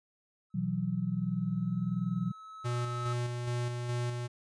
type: tone with exponential growth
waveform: triangle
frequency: 1294 Hz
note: E6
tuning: 32 cents flat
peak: -34 dBFS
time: 0.5-3.13 s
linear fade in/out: 5 ms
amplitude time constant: 570 ms
type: chord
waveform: sine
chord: B suspended fourth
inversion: none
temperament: equal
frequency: 123.47 / 164.81 / 185 Hz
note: B2 / E3 / F#3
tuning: 0 / 0 / 0 cents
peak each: -36 / -34 / -32 dBFS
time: 0.54-2.32 s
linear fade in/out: 10 ms
type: tone with tremolo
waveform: square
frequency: 121.2 Hz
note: B2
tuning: 32 cents flat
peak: -31 dBFS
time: 2.64-4.28 s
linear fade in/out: 20 ms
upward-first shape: square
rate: 2.4 Hz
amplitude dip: 35%
effects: resampled to 22050 Hz